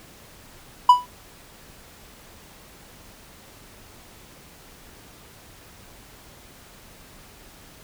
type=tone with exponential decay; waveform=triangle; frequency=987.8 Hz; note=B5; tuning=in tune; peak=-3 dBFS; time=0.89-1.06 s; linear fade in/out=5 ms; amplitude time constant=36 ms; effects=pink hiss -48 dBFS RMS until 7.83 s